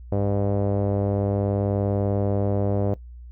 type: tone with low-pass filter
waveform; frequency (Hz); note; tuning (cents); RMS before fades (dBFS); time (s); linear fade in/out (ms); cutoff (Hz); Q
sawtooth; 100.4; G2; +42; -23; 0.12-2.94; 0; 570; 2.8
effects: noise-tail reverb RT60 0.1 s tail -19 dB re dry + added 60 Hz sine -38 dBFS peak until 3.31 s